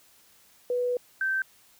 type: tone pair in turn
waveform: sine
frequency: 492.2 / 1554.1 Hz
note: B4 / G6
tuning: -6 / -15 cents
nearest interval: octave + minor sixth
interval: 1991 cents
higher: second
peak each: -24 dBFS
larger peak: neither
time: 0.7-0.97 / 1.21-1.42 s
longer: first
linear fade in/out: 2 ms
effects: white hiss -59 dBFS RMS until 1.79 s